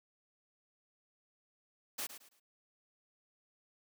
white noise with echo, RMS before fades -39 dBFS, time 1.98-2.07 s, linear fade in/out 10 ms, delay 110 ms, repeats 3, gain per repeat -11 dB, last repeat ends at 2.4 s, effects high-pass 200 Hz 12 dB/octave

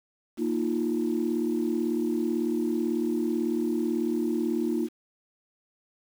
sine chord, Bb suspended fourth, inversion none, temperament equal, 233.1 / 311.1 / 349.2 Hz, Bb3 / Eb4 / F4, 0 / 0 / 0 cents, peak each -28 dBFS, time 0.37-4.89 s, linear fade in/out 50 ms, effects tanh soft clip ceiling -17 dBFS + 8-bit

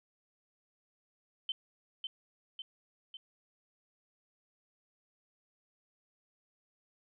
sine tone with echo, 3081 Hz, G7, 31 cents flat, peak -32 dBFS, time 1.49-1.52 s, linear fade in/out 2 ms, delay 550 ms, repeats 3, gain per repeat -4 dB, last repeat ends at 3.17 s, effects none

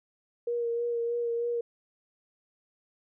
sine tone with vibrato, 471.4 Hz, A#4, 19 cents sharp, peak -27 dBFS, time 0.47-1.61 s, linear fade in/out 5 ms, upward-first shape sine, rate 3.2 Hz, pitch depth 20 cents each way, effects none

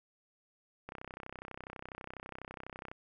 click train, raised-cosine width 0.5 ms, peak -28 dBFS, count 66, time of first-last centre 0.89-2.915 s, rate 32.1 Hz, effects none

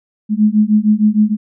sine beating tone pair, 209.2 / 215.7 Hz, G#3 / A3, +13 / -34 cents, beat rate 6.5 Hz, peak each -12 dBFS, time 0.29-1.37 s, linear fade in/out 50 ms, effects none

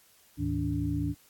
sine tone cluster, 74.6 / 105.6 / 159.2 / 289.2 Hz, D2 / G#2 / D#3 / D4, +28 / +29 / +40 / -27 cents, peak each -34 / -33 / -34 / -31 dBFS, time 0.37-1.15 s, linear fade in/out 50 ms, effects white hiss -61 dBFS RMS until 1.29 s + AAC 64 kbps

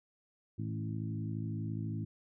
harmonic tone with a mistuned harmonic, 54.5 Hz, A1, 16 cents flat, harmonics 2 / 3 / 4 / 5 / 6, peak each -37 / -41 / -43 / -45 / -47 dBFS, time 0.58-2.05 s, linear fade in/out 10 ms, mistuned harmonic 3, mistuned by -27 cents, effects none

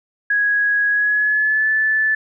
sine tone with pitch glide, 1661.2 to 1745.8 Hz, G#6 to A6, 0 to -14 cents, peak -14 dBFS, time 0.3-2.15 s, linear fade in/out 5 ms, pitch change +86 cents, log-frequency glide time 0.89-1.7 s, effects none

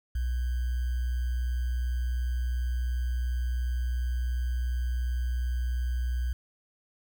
sine tone with sample-and-hold, 61.4 Hz, B1, 9 cents flat, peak -26 dBFS, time 0.15-6.33 s, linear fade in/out 5 ms, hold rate 1575 Hz, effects none

